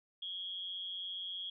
sine tone with amplitude modulation, 3289 Hz, G#7, 18 cents flat, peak -36 dBFS, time 0.22-1.5 s, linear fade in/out 5 ms, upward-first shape sine, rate 183 Hz, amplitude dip 65%, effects none

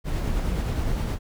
brown noise with tremolo, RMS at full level -24 dBFS, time 0.04-1.19 s, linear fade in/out 50 ms, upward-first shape triangle, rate 9.6 Hz, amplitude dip 30%, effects none

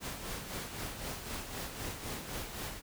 pink noise with tremolo, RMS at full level -39 dBFS, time 0-2.82 s, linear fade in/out 50 ms, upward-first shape sine, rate 3.9 Hz, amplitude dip 50%, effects none

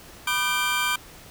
square tone cluster, 984 / 1209 / 1534 / 2362 / 3174 Hz, B5 / D6 / G6 / D7 / G7, -7 / +50 / -38 / +9 / +21 cents, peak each -31 / -30 / -29 / -28 / -30 dBFS, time 0.27-0.96 s, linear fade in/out 5 ms, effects pink hiss -46 dBFS RMS until 1.3 s

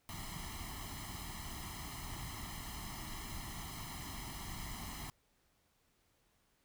pink noise with comb filter, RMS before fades -45 dBFS, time 0.09-5.1 s, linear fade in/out 0 ms, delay 0.98 ms, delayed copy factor +0.9, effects pink hiss -75 dBFS RMS until 6.64 s

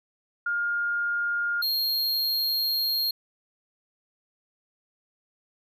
sine / square tone pair in turn, 1414 / 4237 Hz, F6 / C8, +21 / +21 cents, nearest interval octave + perfect fifth, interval 1900 cents, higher second, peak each -24 / -24 dBFS, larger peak neither, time 0.46-1.62 / 1.62-3.11 s, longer second, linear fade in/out 5 ms, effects none

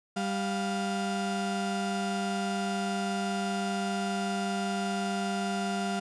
35% pulse tone pair together, 196.9 / 701.7 Hz, G3 / F5, +8 / +8 cents, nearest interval octave + minor seventh, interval 2200 cents, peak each -29 / -31 dBFS, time 0.16-6 s, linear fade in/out 10 ms, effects resampled to 22050 Hz

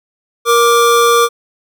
square tone pair together, 470.8 / 1174.7 Hz, A#4 / D6, +17 / 0 cents, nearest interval octave + major third, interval 1583 cents, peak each -11 dBFS, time 0.45-1.29 s, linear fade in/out 50 ms, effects none

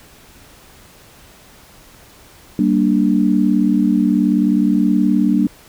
sine chord, G minor, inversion none, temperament equal with one note detuned, 194.31 / 233.1 / 293.7 Hz, G3 / Bb3 / D4, -15 / 0 / 0 cents, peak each -16 dBFS, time 2.59-5.47 s, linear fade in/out 2 ms, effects pink hiss -45 dBFS RMS until 5.68 s

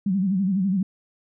sine tone with vibrato, 191.4 Hz, G3, 41 cents flat, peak -19 dBFS, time 0.06-0.83 s, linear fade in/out 5 ms, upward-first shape sine, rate 12 Hz, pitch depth 110 cents each way, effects none

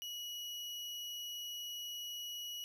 35% pulse tone, 2917 Hz, F#7, 25 cents flat, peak -40 dBFS, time 0.02-2.64 s, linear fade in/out 0 ms, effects none

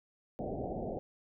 white low-pass noise, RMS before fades -38 dBFS, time 0.39-0.99 s, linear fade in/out 0 ms, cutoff 760 Hz, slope 96 dB/octave, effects none

